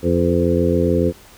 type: harmonic tone with a mistuned harmonic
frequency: 87.1 Hz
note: F2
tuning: 4 cents flat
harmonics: 1 / 2 / 3 / 4 / 5 / 6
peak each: -21 / -21 / -21 / -21 / -21 / -21 dBFS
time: 0.02-1.13 s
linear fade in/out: 50 ms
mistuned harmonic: 6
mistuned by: -30 cents
effects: pink hiss -45 dBFS RMS until 1.37 s